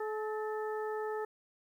harmonic tone with a mistuned harmonic, 430 Hz, A4, 40 cents flat, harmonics 1 / 2 / 3 / 4, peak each -35 / -41 / -45 / -47 dBFS, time 0-1.25 s, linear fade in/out 5 ms, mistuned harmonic 4, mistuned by +51 cents, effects 11-bit

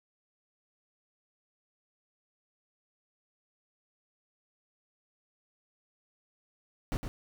brown noise with echo, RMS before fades -31 dBFS, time 6.92-6.97 s, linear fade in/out 0 ms, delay 110 ms, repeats 1, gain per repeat -6 dB, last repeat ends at 7.08 s, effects none

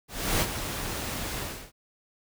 pink noise with ADSR envelope, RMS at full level -24 dBFS, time 0.08-1.72 s, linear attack 330 ms, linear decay 49 ms, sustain -9 dB, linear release 330 ms, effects none

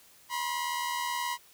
sawtooth tone pair together, 967 / 1046 Hz, B5 / C6, -37 / -1 cents, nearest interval minor second, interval 136 cents, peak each -28 / -32 dBFS, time 0.29-1.38 s, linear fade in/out 50 ms, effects white hiss -58 dBFS RMS until 1.53 s

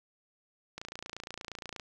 click train, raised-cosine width 0.2 ms, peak -23 dBFS, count 30, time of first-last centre 0.78-1.798 s, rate 28.5 Hz, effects none

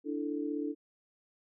sine chord, D suspended second, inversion none, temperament equal, 293.7 / 329.6 / 440 Hz, D4 / E4 / A4, 0 / 0 / 0 cents, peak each -34 / -38 / -39 dBFS, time 0.04-0.75 s, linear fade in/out 50 ms, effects none

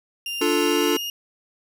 35% pulse tone with pitch glide, 2794 to 2844 Hz, F7 to F7, 0 to +31 cents, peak -25 dBFS, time 0.26-1.1 s, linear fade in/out 2 ms, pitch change +31 cents, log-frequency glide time 0.62-0.93 s
square chord, D minor, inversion none, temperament equal, 293.7 / 349.2 / 440 Hz, D4 / F4 / A4, 0 / 0 / 0 cents, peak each -24 dBFS, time 0.41-0.97 s, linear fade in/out 5 ms
effects none

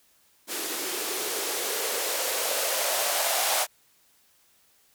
violet noise with band-pass filter sweep, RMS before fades -28 dBFS, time 0.47-3.67 s, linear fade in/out 50 ms, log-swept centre 320 to 710 Hz, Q 4.1, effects white hiss -63 dBFS RMS until 4.94 s

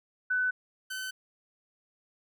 sine / sawtooth tone pair in turn, 1501 / 1522 Hz, F#6 / F#6, +24 / +48 cents, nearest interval unison, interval 24 cents, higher second, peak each -25 / -31 dBFS, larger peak first, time 0.3-0.51 / 0.9-1.11 s, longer neither, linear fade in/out 10 ms, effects none

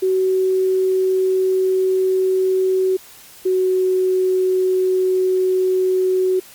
sine tone pair in turn, 376 / 372.3 Hz, F#4 / F#4, +28 / +11 cents, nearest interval unison, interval 17 cents, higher first, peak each -14 dBFS, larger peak neither, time 0.02-2.97 / 3.45-6.4 s, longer neither, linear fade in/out 10 ms, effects white hiss -43 dBFS RMS until 6.54 s + Opus 48 kbps

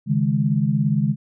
sine chord, C# suspended second, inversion none, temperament just, 138.59 / 155.92 / 207.9 Hz, C#3 / D#3 / G#3, 0 / +4 / +2 cents, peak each -21 dBFS, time 0.06-1.16 s, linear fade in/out 50 ms, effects none

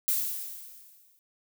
violet noise with exponential decay, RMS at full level -25 dBFS, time 0.08-1.19 s, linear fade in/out 0 ms, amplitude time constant 240 ms, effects none

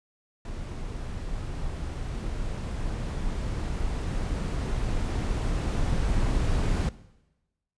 brown noise with level ramp, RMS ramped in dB -35 to -24 dBFS, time 0.45-6.89 s, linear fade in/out 2 ms, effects noise-tail reverb RT60 1.0 s tail -18 dB re dry + resampled to 22050 Hz

